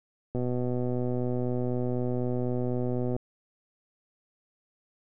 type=click train; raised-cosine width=2 ms; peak=-18 dBFS; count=350; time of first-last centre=0.35-3.165 s; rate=124 Hz; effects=none